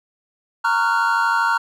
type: chord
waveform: triangle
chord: Gb major seventh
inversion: first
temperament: just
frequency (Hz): 925 / 1110 / 1387.5 / 1480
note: Bb5 / Db6 / F6 / Gb6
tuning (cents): -14 / +2 / -12 / 0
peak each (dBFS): -18 / -23 / -18 / -22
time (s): 0.64-1.58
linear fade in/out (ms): 10
effects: none